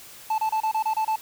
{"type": "tone bursts", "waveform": "triangle", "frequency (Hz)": 876, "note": "A5", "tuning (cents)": -8, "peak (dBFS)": -19, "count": 8, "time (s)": [0.3, 1.159], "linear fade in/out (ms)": 5, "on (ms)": 82, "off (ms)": 29, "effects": ["white hiss -45 dBFS RMS until 1.21 s"]}